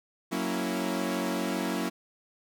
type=chord; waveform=sawtooth; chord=F# dominant seventh; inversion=none; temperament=equal with one note detuned; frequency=185 / 231.9 / 277.2 / 329.6 Hz; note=F#3 / A#3 / C#4 / E4; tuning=0 / -9 / 0 / 0 cents; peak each=-30 dBFS; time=0.31-1.9 s; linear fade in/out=20 ms; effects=none